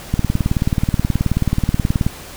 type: click train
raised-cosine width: 5 ms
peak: -3 dBFS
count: 37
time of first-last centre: 0.14-2.065 s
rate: 18.7 Hz
effects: pink hiss -35 dBFS RMS until 2.36 s